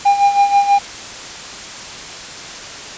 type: tone with tremolo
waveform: triangle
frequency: 804 Hz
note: G5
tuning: 44 cents sharp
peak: -5 dBFS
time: 0.05-0.79 s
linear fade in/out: 10 ms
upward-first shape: sine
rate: 6.2 Hz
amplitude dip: 70%
effects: white hiss -30 dBFS RMS until 2.97 s + resampled to 16000 Hz